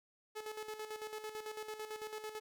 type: tone with tremolo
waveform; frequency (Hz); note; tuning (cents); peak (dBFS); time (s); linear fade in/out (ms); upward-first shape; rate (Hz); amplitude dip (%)
sawtooth; 430.5; A4; -38; -37; 0.35-2.4; 20; square; 9; 60
effects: none